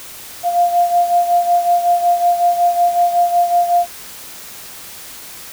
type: beating tone pair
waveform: sine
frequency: 698.5 / 703.9 Hz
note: F5 / F5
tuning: 0 / +13 cents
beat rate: 5.4 Hz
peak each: -12 / -18 dBFS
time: 0.43-3.87 s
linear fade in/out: 50 ms
effects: white hiss -34 dBFS RMS until 5.52 s